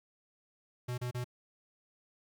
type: tone bursts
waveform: square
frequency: 123.47 Hz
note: B2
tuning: in tune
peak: -35 dBFS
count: 3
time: 0.88-1.244 s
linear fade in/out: 10 ms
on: 100 ms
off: 32 ms
effects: 12-bit